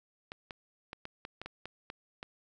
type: clicks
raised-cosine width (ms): 0.3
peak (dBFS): -25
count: 10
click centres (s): 0.319 / 0.508 / 0.931 / 1.054 / 1.251 / 1.416 / 1.46 / 1.656 / 1.901 / 2.229
effects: none